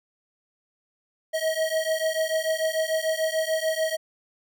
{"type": "beating tone pair", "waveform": "square", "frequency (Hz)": [634, 640.8], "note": ["D#5", "E5"], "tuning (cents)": [32, -49], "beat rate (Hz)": 6.8, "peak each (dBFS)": -27, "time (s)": [1.33, 3.97], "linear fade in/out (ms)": 20, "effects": []}